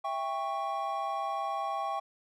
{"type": "chord", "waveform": "triangle", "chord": "C# diminished", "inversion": "first", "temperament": "equal with one note detuned", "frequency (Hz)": [659.3, 794, 1108.7], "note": ["E5", "G5", "C#6"], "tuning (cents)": [0, 22, 0], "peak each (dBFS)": [-36, -32, -33], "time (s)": [0.04, 2], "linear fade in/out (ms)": 10, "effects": []}